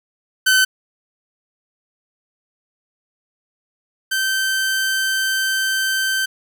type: tone pair in turn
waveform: sawtooth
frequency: 1527 / 1550.1 Hz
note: G6 / G6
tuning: -46 / -20 cents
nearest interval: unison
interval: 26 cents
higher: second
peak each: -8 / -14 dBFS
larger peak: first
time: 0.46-0.65 / 4.11-6.26 s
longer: second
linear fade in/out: 10 ms
effects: none